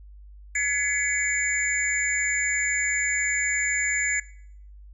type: tone cluster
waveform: sine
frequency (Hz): 1693 / 2017 / 2229 / 7090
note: G#6 / B6 / C#7 / A8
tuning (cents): +33 / +36 / +9 / +12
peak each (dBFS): -28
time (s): 0.55-4.2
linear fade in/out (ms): 5
effects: noise-tail reverb RT60 0.7 s tail -22 dB re dry + added 50 Hz sine -43 dBFS peak until 4.93 s